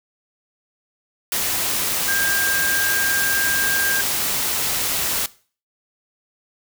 sine tone in noise, 1600 Hz, G6, 35 cents sharp, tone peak -20 dBFS, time 2.08-4.01 s, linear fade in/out 2 ms, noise white, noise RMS -22 dBFS, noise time 1.32-5.26 s, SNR -1 dB, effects noise-tail reverb RT60 0.4 s tail -19 dB re dry

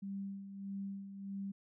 sine tone with tremolo, 196.9 Hz, G3, 8 cents sharp, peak -38 dBFS, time 0.02-1.52 s, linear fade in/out 10 ms, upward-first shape sine, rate 1.6 Hz, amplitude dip 60%, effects none

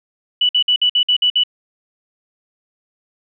sine tone bursts, 2960 Hz, F#7, in tune, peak -11 dBFS, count 8, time 0.41-1.436 s, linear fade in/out 5 ms, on 81 ms, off 54 ms, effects none

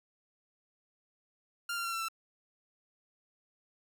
sawtooth tone with pitch steps, 1396.9 / 1380.9 / 1365 / 1349.3 / 1333.8 Hz, F6 / F6 / F6 / E6 / E6, 0 / -20 / -40 / +40 / +20 cents, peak -30 dBFS, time 1.69-2.085 s, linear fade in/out 5 ms, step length 79 ms, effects none

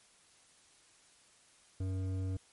sine tone with hard clipping, 94.2 Hz, F#2, 32 cents sharp, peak -35 dBFS, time 1.8-2.37 s, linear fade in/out 5 ms, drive 10 dB, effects white hiss -64 dBFS RMS until 2.52 s + MP3 48 kbps

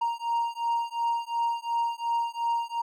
triangle beating tone pair, 932.3 / 935.1 Hz, A#5 / A#5, 0 / +5 cents, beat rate 2.8 Hz, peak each -27 dBFS, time 0.01-2.82 s, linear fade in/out 10 ms, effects none

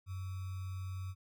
sine tone with sample-and-hold, 93.6 Hz, F#2, 20 cents sharp, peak -38 dBFS, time 0.06-1.15 s, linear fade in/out 50 ms, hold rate 1225 Hz, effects none

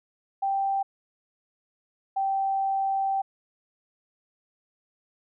sine tone pair in turn, 784 / 779 Hz, G5 / G5, 0 / -11 cents, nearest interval unison, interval 11 cents, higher first, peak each -23 dBFS, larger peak neither, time 0.42-0.83 / 2.16-3.22 s, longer second, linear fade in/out 10 ms, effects none

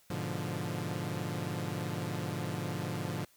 sawtooth chord, G# diminished seventh, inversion none, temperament equal, 103.83 / 123.47 / 146.83 / 174.61 Hz, G#2 / B2 / D3 / F3, 0 / 0 / 0 / 0 cents, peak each -36 / -37 / -35 / -35 dBFS, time 0.1-3.25 s, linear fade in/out 5 ms, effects white hiss -65 dBFS RMS until 3.36 s

